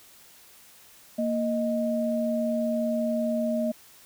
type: tone pair together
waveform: sine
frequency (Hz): 232.5 / 622.3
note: A#3 / D#5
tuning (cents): -4 / 0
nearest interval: octave + perfect fourth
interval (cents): 1704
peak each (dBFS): -26 / -27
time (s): 1.18-3.72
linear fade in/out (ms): 10
effects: white hiss -53 dBFS RMS until 4.05 s